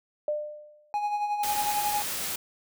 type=tone with exponential decay; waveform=sine; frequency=599 Hz; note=D5; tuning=34 cents sharp; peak=-23 dBFS; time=0.28-0.93 s; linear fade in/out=2 ms; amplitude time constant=140 ms
type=tone with tremolo; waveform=triangle; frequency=830 Hz; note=G#5; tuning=1 cent flat; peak=-22 dBFS; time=0.94-2.02 s; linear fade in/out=0 ms; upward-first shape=sine; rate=11 Hz; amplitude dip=50%
type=noise; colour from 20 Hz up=white; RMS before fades=-32 dBFS; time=1.43-2.36 s; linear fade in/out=5 ms
effects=none